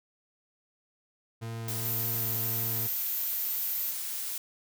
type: tone with vibrato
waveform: 40% pulse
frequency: 113.7 Hz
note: A#2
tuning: 43 cents flat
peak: -34 dBFS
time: 1.41-2.88 s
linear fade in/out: 20 ms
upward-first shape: triangle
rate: 1.9 Hz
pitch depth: 10 cents each way
type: noise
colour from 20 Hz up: blue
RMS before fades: -35 dBFS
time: 1.68-4.38 s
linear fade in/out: 2 ms
type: tone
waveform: sine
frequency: 14190 Hz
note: A9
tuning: 13 cents sharp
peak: -31 dBFS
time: 1.85-3.91 s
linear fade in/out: 2 ms
effects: none